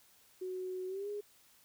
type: tone with pitch glide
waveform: sine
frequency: 370 to 412.9 Hz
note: F#4 to G#4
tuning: 0 to -10 cents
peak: -37 dBFS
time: 0.41-1.21 s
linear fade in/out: 10 ms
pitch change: +190 cents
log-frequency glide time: 0.87-1.09 s
effects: white hiss -65 dBFS RMS until 1.64 s